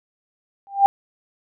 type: tone with exponential growth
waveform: sine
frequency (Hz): 794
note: G5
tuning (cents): +22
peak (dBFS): -5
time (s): 0.67-0.86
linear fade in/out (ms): 0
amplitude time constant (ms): 40
effects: none